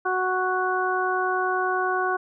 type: harmonic tone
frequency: 370 Hz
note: F#4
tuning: in tune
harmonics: 1 / 2 / 3 / 4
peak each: -27 / -27 / -27 / -27 dBFS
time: 0.05-2.17 s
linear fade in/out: 10 ms
effects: none